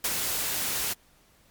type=noise with ADSR envelope; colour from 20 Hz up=white; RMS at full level=-25 dBFS; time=0.04-0.94 s; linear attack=5 ms; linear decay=41 ms; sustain=-4 dB; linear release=17 ms; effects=pink hiss -61 dBFS RMS until 1.5 s + MP3 96 kbps